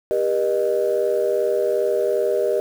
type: tone cluster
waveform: sine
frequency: 397.3 / 479.9 / 612 Hz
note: G4 / B4 / D#5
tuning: +23 / -50 / -29 cents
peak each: -21 dBFS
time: 0.11-2.6 s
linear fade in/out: 0 ms
effects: tanh soft clip ceiling -10 dBFS + 7-bit